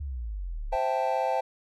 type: exponential sweep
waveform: sine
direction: down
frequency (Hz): 75.1 to 31.6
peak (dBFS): -31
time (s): 0-0.76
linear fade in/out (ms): 10
type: chord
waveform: triangle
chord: A minor seventh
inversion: first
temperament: equal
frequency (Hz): 523.3 / 659.3 / 784 / 880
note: C5 / E5 / G5 / A5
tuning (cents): 0 / 0 / 0 / 0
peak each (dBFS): -28 / -29 / -27 / -29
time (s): 0.72-1.41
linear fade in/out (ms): 10
effects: none